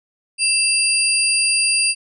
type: tone cluster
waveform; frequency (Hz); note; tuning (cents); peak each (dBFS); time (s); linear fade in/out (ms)
sine; 2668 / 4773 / 9340; E7 / D8 / D9; +20 / +27 / -11; -19; 0.38-1.95; 50
effects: none